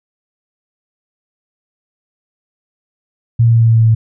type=tone with pitch steps; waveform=sine; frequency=116.5 / 115.83 / 115.16 / 114.5 / 113.84 / 113.18 / 112.53 / 111.88 Hz; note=A#2 / A#2 / A#2 / A#2 / A#2 / A2 / A2 / A2; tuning=-1 / -11 / -21 / -31 / -41 / +49 / +39 / +29 cents; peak=-6 dBFS; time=3.39-3.95 s; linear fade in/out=10 ms; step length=70 ms; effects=none